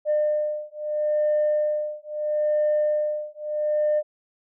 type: beating tone pair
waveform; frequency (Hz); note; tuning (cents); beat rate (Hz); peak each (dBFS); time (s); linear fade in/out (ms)
sine; 602 / 602.76; D5 / D5; +43 / +45; 0.76; -23; 0.05-4.03; 50
effects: tanh soft clip ceiling -15 dBFS